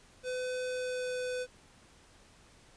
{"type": "tone with pitch glide", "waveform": "square", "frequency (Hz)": [505, 501.5], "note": ["B4", "B4"], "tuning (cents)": [39, 26], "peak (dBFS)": -34, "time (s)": [0.23, 1.47], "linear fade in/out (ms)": 50, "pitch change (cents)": -13, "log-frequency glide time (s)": [0.66, 1.16], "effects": ["pink hiss -60 dBFS RMS until 2.76 s", "resampled to 22050 Hz"]}